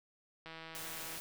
click train, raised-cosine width 0.3 ms, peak -32 dBFS, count 117, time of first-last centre 0.46-1.176 s, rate 162 Hz
white noise, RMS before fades -45 dBFS, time 0.75-1.2 s, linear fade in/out 0 ms
effects none

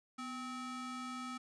square ring-modulated tone, 519 Hz, C5, 14 cents flat, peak -39 dBFS, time 0.18-1.38 s, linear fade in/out 10 ms, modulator 768 Hz, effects resampled to 22050 Hz

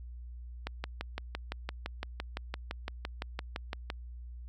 click train, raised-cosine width 0.3 ms, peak -19 dBFS, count 20, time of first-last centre 0.67-3.901 s, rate 5.88 Hz, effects added 60 Hz sine -42 dBFS peak until 4.48 s

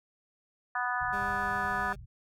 harmonic tone, 246.9 Hz, B3, in tune, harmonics 3 / 4 / 5 / 6 / 7, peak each -35 / -35 / -35 / -35 / -35 dBFS, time 0.75-1.93 s, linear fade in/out 5 ms
white low-pass noise, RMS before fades -46 dBFS, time 1-2.06 s, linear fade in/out 10 ms, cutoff 140 Hz, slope 48 dB/octave
20% pulse tone with vibrato, 200 Hz, G3, 35 cents sharp, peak -35 dBFS, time 1.12-1.96 s, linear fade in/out 20 ms, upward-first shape sine, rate 7.3 Hz, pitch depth 9 cents each way
effects none

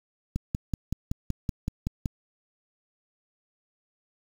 click train, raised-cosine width 5 ms, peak -15 dBFS, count 10, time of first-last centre 0.36-2.058 s, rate 5.3 Hz, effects 7-bit

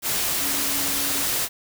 sine tone in noise, 280 Hz, C#4, 18 cents sharp, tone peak -35 dBFS, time 0.38-1.26 s, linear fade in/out 50 ms, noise white, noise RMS -24 dBFS, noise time 0.02-1.49 s, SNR -14 dB, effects none

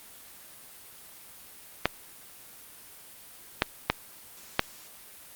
clicks, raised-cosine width 0.3 ms, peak -4 dBFS, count 4, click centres 1.856 / 3.621 / 3.9 / 4.594 s, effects white hiss -49 dBFS RMS until 5.35 s + Opus 32 kbps

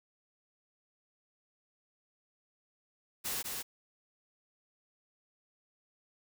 white noise with echo, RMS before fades -36 dBFS, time 3.24-3.43 s, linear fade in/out 20 ms, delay 200 ms, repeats 1, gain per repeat -3 dB, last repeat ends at 3.63 s, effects none

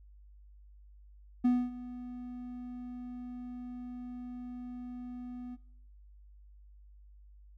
triangle tone with ADSR envelope, 246.9 Hz, B3, in tune, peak -20 dBFS, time 1.44-5.57 s, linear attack 12 ms, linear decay 250 ms, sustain -18 dB, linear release 33 ms, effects noise-tail reverb RT60 0.7 s tail -21 dB re dry + added 50 Hz sine -53 dBFS peak until 7.57 s

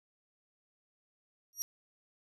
30% pulse tone with exponential growth, 5700 Hz, F8, 34 cents sharp, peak -25 dBFS, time 1.53-1.62 s, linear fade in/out 0 ms, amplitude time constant 19 ms, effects none

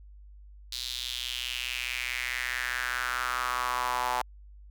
sawtooth tone with high-pass filter sweep, 124.7 Hz, B2, 17 cents sharp, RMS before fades -32 dBFS, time 0.72-4.22 s, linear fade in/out 5 ms, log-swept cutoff 4100 to 860 Hz, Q 4, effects added 50 Hz sine -47 dBFS peak until 4.7 s

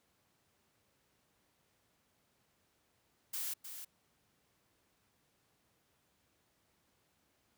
blue noise with echo, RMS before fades -39 dBFS, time 3.33-3.54 s, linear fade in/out 10 ms, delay 310 ms, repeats 1, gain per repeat -8 dB, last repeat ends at 3.85 s, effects pink hiss -75 dBFS RMS until 7.57 s + high-pass 80 Hz 12 dB/octave

